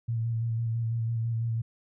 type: tone with vibrato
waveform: sine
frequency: 114.8 Hz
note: A#2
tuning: 26 cents flat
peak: -26 dBFS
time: 0.08-1.62 s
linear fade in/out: 10 ms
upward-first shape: square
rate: 6 Hz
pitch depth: 23 cents each way
effects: none